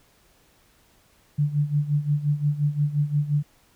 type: tone with tremolo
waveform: sine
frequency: 146.83 Hz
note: D3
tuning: in tune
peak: -17 dBFS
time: 1.38-3.43 s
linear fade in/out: 10 ms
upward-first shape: sine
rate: 5.7 Hz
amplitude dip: 80%
effects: pink hiss -60 dBFS RMS until 3.75 s